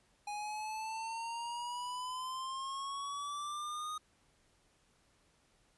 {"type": "exponential sweep", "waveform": "square", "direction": "up", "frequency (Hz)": [825, 1244.5], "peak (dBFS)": -39, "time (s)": [0.27, 3.98], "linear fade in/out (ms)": 5, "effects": ["pink hiss -71 dBFS RMS until 5.77 s", "resampled to 24000 Hz"]}